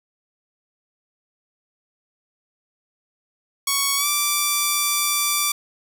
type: tone with pitch glide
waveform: 5% pulse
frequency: 1113 to 1169.7 Hz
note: C#6 to D6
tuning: +7 to -7 cents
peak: -7 dBFS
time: 3.67-5.52 s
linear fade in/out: 5 ms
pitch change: +86 cents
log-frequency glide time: 3.96-4.07 s
effects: none